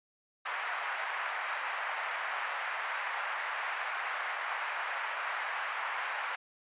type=band-pass noise; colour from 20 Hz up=white; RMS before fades=-36 dBFS; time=0.45-6.36 s; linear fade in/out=10 ms; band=740 to 2100 Hz; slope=24 dB/octave; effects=resampled to 8000 Hz